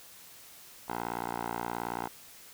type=tone with band-pass filter; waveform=10% pulse; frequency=58.7 Hz; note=A#1; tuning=13 cents sharp; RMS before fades=-36 dBFS; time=0.88-2.08 s; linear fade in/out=10 ms; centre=900 Hz; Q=1.7; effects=white hiss -52 dBFS RMS until 2.53 s